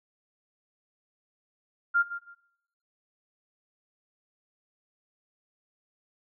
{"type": "tone with echo", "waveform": "sine", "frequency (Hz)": 1396.9, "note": "F6", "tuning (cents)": 0, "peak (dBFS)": -20, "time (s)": [1.94, 2.03], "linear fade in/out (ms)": 20, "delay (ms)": 160, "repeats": 2, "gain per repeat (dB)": -14, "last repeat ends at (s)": 2.35, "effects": ["noise-tail reverb RT60 0.8 s tail -17 dB re dry"]}